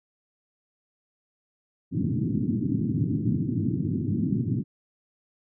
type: band-pass noise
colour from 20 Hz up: pink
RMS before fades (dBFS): -26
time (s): 1.91-4.64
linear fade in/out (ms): 50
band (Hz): 100 to 320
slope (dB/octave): 48
effects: none